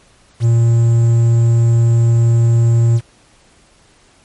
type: tone with quantisation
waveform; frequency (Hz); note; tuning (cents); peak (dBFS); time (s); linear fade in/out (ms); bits
triangle; 116.54; A#2; 0; -6; 0.4-3.01; 50; 6
effects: pink hiss -50 dBFS RMS until 4.24 s + MP3 48 kbps

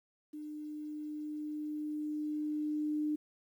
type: tone with level ramp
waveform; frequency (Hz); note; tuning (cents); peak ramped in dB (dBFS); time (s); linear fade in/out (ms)
sine; 301.7; D4; +47; -41 to -30; 0.33-3.16; 10
effects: 11-bit

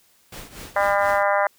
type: noise with tremolo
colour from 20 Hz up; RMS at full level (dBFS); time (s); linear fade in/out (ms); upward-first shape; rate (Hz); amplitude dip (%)
pink; -36; 0.32-1.23; 5; triangle; 4.2; 80
type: harmonic tone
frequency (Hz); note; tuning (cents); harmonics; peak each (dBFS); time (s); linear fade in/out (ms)
200.9; G3; +43; 3 / 4 / 5 / 6 / 7 / 8 / 9 / 10; -21 / -23 / -25 / -27 / -28 / -29 / -30 / -31; 0.76-1.47; 2
effects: white hiss -59 dBFS RMS until 1.58 s

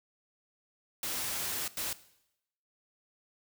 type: noise bursts at uneven times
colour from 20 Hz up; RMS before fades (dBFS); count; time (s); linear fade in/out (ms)
white; -35; 2; 1.03-1.68 / 1.77-1.93; 2
effects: noise-tail reverb RT60 0.8 s tail -17 dB re dry

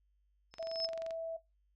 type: tone with exponential growth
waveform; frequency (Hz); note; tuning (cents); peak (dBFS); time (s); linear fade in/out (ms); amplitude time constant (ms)
sine; 5200; E8; -24; -31; 0.51-0.86; 5; 75
type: click train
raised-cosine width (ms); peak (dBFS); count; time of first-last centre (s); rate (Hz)
0.2; -32; 14; 0.54-1.108; 22.9
type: tone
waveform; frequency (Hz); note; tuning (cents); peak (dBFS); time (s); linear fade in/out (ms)
sine; 656; E5; -9; -36; 0.59-1.37; 10
effects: noise-tail reverb RT60 0.2 s tail -19 dB re dry + added 50 Hz sine -70 dBFS peak until 1.75 s

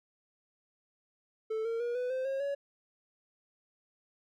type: tone with pitch steps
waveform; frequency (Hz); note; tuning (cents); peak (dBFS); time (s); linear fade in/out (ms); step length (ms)
triangle; 440 / 458.4 / 477.6 / 497.6 / 518.4 / 540.1 / 562.8; A4 / A#4 / A#4 / B4 / C5 / C#5 / C#5; 0 / -29 / +42 / +13 / -16 / -45 / +26; -29; 1.5-2.55; 10; 150
effects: none

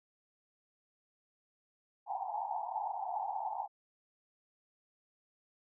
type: band-pass noise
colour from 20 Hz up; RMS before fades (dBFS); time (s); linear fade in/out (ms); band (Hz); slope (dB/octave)
white; -38; 2.06-3.68; 50; 720 to 910; 96
effects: none

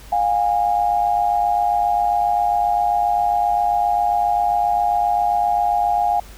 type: tone pair together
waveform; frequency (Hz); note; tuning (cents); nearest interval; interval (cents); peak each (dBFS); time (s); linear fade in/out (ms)
sine; 709 / 816.5; F5 / G#5; +26 / -30; major second; 244; -18; 0.12-6.2; 5
effects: added 50 Hz sine -40 dBFS peak until 6.37 s + pink hiss -44 dBFS RMS until 6.37 s

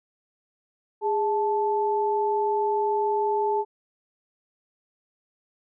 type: tone pair together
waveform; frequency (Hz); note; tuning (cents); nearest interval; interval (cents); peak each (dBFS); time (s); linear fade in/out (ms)
sine; 412.3 / 873.6; G#4 / A5; -13 / -13; octave + minor second; 1300; -24 / -24; 1.01-3.65; 50
effects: none

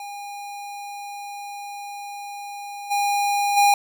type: tone with level steps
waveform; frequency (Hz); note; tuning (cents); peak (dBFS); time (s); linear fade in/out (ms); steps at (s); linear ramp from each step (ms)
square; 812; G#5; -39; -33 / -20 / -14; 0-3.74; 2; 2.9 / 3.56; 20
effects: none

